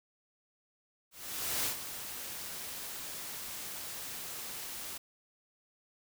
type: noise with ADSR envelope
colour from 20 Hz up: white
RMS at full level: -32 dBFS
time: 1.11-4.98 s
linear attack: 540 ms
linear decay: 110 ms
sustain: -10 dB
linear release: 8 ms
effects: none